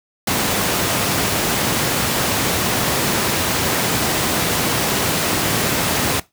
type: high-pass noise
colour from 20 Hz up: pink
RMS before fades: -19 dBFS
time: 0.27-6.2 s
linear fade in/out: 5 ms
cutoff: 110 Hz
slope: 12 dB/octave
effects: noise-tail reverb RT60 0.2 s tail -19 dB re dry